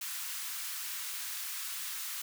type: high-pass noise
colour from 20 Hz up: white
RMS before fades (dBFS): -39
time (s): 0.01-2.22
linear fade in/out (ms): 5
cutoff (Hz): 1100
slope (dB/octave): 24
effects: none